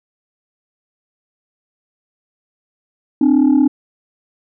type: tone pair together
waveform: sine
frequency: 261.6 / 299 Hz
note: C4 / D4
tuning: 0 / +31 cents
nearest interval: major second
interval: 231 cents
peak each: -10 dBFS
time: 3.21-3.68 s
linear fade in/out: 5 ms
effects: tanh soft clip ceiling -6 dBFS